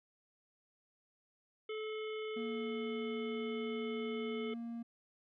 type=harmonic tone; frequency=433.1 Hz; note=A4; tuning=27 cents flat; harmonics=1 / 3 / 5 / 7 / 8; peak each=-39 / -51 / -49 / -52 / -58 dBFS; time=1.69-4.54 s; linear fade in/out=5 ms
type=tone; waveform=triangle; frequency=233.1 Hz; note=A#3; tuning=in tune; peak=-38 dBFS; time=2.36-4.83 s; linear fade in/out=10 ms
effects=none